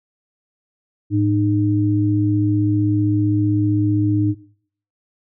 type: tone pair together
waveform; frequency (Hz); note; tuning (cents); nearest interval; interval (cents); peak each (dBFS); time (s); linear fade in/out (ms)
sine; 106.98 / 305.4; A2 / D#4; -48 / -32; octave + tritone; 1816; -17; 1.1-4.35; 50
effects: noise-tail reverb RT60 0.6 s tail -20 dB re dry